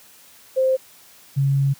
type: tone pair in turn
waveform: sine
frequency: 523.3 / 138.04 Hz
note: C5 / C#3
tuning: 0 / -7 cents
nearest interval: octave + major seventh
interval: 2307 cents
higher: first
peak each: -15 dBFS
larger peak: neither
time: 0.56-0.77 / 1.36-1.74 s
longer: second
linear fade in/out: 20 ms
effects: white hiss -49 dBFS RMS until 1.79 s + high-pass 80 Hz 12 dB/octave